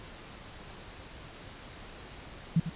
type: tone with echo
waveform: sine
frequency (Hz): 164.81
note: E3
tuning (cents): 0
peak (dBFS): -20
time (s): 2.56-2.6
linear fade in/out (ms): 5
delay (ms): 97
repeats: 1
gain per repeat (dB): -11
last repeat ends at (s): 2.697
effects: pink hiss -47 dBFS RMS until 2.75 s + resampled to 8000 Hz